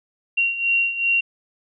sine beating tone pair, 2751 / 2753.6 Hz, F7 / F7, -27 / -25 cents, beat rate 2.6 Hz, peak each -24 / -19 dBFS, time 0.37-1.21 s, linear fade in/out 10 ms, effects none

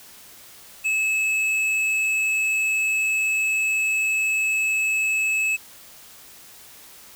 sine tone with hard clipping, 2594 Hz, E7, 28 cents flat, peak -21 dBFS, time 0.84-5.57 s, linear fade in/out 20 ms, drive 7 dB, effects white hiss -46 dBFS RMS until 7.15 s

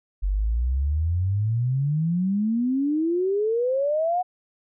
sine exponential sweep, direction up, 45.75 to 740 Hz, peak -20 dBFS, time 0.22-4.23 s, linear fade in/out 20 ms, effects none

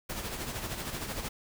pink noise with tremolo, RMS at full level -35 dBFS, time 0.09-1.29 s, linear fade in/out 10 ms, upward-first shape sine, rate 13 Hz, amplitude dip 50%, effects none

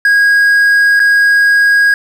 triangle tone with dropouts, 1642 Hz, G#6, 20 cents flat, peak -4 dBFS, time 0.05-1.94 s, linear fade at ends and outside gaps 2 ms, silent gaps 0.995-1 s, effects 7-bit

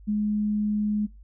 sine tone, 209.8 Hz, G#3, 18 cents sharp, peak -22 dBFS, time 0.07-1.07 s, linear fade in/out 20 ms, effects noise-tail reverb RT60 0.2 s tail -22 dB re dry + added 50 Hz sine -45 dBFS peak until 1.23 s

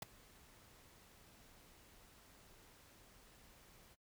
pink noise with ADSR envelope, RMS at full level -40 dBFS, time 0.02-3.96 s, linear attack 4 ms, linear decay 10 ms, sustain -24 dB, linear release 33 ms, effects noise-tail reverb RT60 0.1 s tail -21 dB re dry

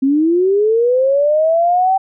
sine linear sweep, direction up, 261.6 to 776 Hz, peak -10 dBFS, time 0.02-1.98 s, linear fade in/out 10 ms, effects none

